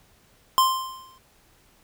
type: tone with exponential decay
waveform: square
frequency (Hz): 1046.5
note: C6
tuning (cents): 0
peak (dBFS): -14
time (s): 0.58-1.18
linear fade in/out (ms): 0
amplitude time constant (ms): 130
effects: pink hiss -59 dBFS RMS until 1.83 s